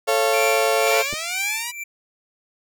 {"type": "chord", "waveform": "35% pulse", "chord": "A augmented", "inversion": "none", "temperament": "just", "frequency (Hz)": [440, 550, 687.5], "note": ["A4", "C#5", "E#5"], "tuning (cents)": [0, -14, -27], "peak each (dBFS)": -20, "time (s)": [0.07, 1.03], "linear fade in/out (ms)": 20}
{"type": "tone with tremolo", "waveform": "square", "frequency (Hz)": 2345, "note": "D7", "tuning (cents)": -3, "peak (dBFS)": -23, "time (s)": [0.33, 1.84], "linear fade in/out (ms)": 10, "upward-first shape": "sine", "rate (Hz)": 2, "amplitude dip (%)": 80}
{"type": "linear sweep", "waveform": "5% pulse", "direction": "up", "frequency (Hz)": [419.1, 987.8], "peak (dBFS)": -15, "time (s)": [0.86, 1.72], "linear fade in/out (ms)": 20}
{"type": "clicks", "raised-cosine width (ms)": 2, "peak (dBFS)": -21, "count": 2, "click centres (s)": [1.128, 1.137]}
{"effects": []}